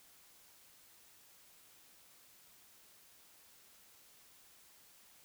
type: silence
effects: white hiss -63 dBFS RMS until 5.24 s